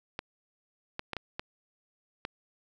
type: clicks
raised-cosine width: 0.3 ms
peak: -18 dBFS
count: 6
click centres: 0.191 / 0.994 / 1.133 / 1.167 / 1.395 / 2.251 s
effects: none